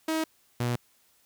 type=tone pair in turn; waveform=sawtooth; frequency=318.3 / 121.1 Hz; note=D#4 / B2; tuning=+39 / -34 cents; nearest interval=octave + perfect fourth; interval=1673 cents; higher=first; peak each=-22 / -22 dBFS; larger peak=neither; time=0.08-0.24 / 0.6-0.76 s; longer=neither; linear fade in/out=5 ms; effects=white hiss -65 dBFS RMS until 1.25 s